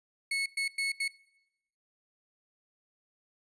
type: tone bursts at uneven times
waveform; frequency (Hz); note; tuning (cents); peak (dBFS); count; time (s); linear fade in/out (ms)
35% pulse; 2199; C#7; -14; -27; 4; 0.31-0.46 / 0.57-0.68 / 0.78-0.92 / 1-1.08; 5
effects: noise-tail reverb RT60 0.9 s tail -22 dB re dry + resampled to 24000 Hz